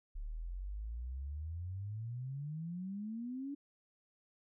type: exponential sweep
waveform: sine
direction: up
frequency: 35.13 to 289.1 Hz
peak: -39 dBFS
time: 0.15-3.55 s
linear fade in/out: 10 ms
effects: none